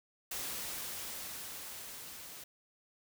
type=noise with level ramp; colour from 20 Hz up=white; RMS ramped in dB=-39 to -49 dBFS; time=0.31-2.44 s; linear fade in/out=5 ms; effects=none